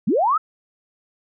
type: linear sweep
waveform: sine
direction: up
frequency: 155.56 to 1341 Hz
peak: -15 dBFS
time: 0.07-0.38 s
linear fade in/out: 10 ms
effects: none